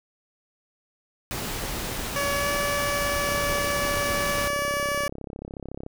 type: noise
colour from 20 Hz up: pink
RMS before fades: -31 dBFS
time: 1.31-4.48 s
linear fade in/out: 0 ms
type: tone with pitch glide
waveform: 15% pulse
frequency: 567 to 574.6 Hz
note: C#5 to D5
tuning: +39 to -38 cents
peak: -18 dBFS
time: 2.16-5.08 s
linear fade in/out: 2 ms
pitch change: +23 cents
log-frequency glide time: 2.35-2.5 s
type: click train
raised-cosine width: 2 ms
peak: -22 dBFS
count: 88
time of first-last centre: 3.29-5.864 s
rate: 33.8 Hz
effects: none